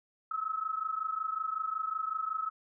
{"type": "tone pair together", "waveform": "sine", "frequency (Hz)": [1281.6, 1307], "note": ["E6", "E6"], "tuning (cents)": [-49, -15], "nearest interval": "unison", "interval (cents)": 34, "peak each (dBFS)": [-34, -35], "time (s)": [0.31, 2.5], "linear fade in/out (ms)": 5, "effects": []}